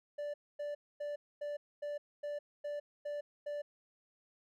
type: tone bursts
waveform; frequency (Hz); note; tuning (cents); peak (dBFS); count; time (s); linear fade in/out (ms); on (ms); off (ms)
triangle; 585; D5; -7; -35; 9; 0.18-3.62; 10; 160; 250
effects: none